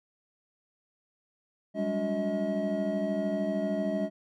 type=tone cluster; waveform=triangle; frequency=190.5 / 203.6 / 285.5 / 364.6 / 638 Hz; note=G3 / G#3 / D4 / F#4 / D#5; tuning=-49 / -34 / -49 / -25 / +43 cents; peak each=-35 / -30 / -33 / -38 / -29 dBFS; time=1.74-4.1 s; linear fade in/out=50 ms; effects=none